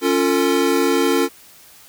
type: chord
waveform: square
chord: Db augmented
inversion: none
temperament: equal with one note detuned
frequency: 277.2 / 349.2 / 448.7 Hz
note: Db4 / F4 / A4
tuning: 0 / 0 / +34 cents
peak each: -20 dBFS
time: 0.01-1.29 s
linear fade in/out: 50 ms
effects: white hiss -46 dBFS RMS until 1.88 s